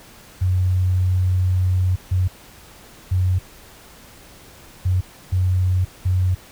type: tone bursts at uneven times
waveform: sine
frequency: 91.9 Hz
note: F#2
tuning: 11 cents flat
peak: -15 dBFS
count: 6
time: 0.41-1.96 / 2.11-2.28 / 3.11-3.39 / 4.85-5.01 / 5.32-5.85 / 6.05-6.35 s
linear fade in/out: 10 ms
effects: pink hiss -45 dBFS RMS until 6.51 s